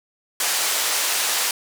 white band-pass noise, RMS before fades -22 dBFS, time 0.4-1.51 s, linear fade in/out 2 ms, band 550 to 10000 Hz, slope 12 dB/octave, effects none

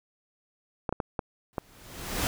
clicks, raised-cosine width 1 ms, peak -14 dBFS, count 5, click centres 0.892 / 0.926 / 1.002 / 1.192 / 1.582 s
pink noise with exponential growth, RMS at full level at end -26 dBFS, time 1.53-2.27 s, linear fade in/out 0 ms, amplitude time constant 160 ms
effects none

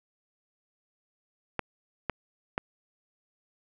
clicks, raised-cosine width 0.5 ms, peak -13 dBFS, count 3, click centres 1.593 / 2.097 / 2.579 s, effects none

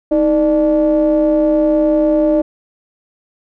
triangle ring-modulated tone, 140.6 Hz, C#3, 25 cents sharp, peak -5 dBFS, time 0.11-2.42 s, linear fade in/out 10 ms, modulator 455 Hz, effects none

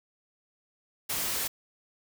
white noise, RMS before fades -31 dBFS, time 1.09-1.48 s, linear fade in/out 10 ms, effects none

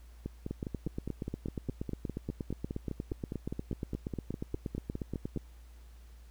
two click trains, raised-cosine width 3 ms, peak -23 / -22 dBFS, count 26 / 42, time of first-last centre 0.26-5.362 / 0.51-5.374 s, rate 4.9 / 8.43 Hz, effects added 58 Hz sine -50 dBFS peak until 6.3 s + pink hiss -65 dBFS RMS until 6.3 s

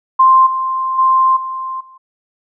sine tone with level steps, 1048 Hz, C6, 2 cents sharp, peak -5 / -15 / -8 / -20 / -38 dBFS, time 0.19-1.98 s, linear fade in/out 10 ms, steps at 0.46 / 0.98 / 1.36 / 1.8 s, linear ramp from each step 10 ms, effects none

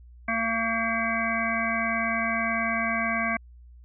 harmonic tone, 227.3 Hz, A#3, 43 cents flat, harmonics 1 / 3 / 5 / 7 / 9 / 10, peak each -31 / -31 / -31 / -31 / -31 / -31 dBFS, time 0.28-3.37 s, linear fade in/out 5 ms, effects added 60 Hz sine -46 dBFS peak until 3.84 s

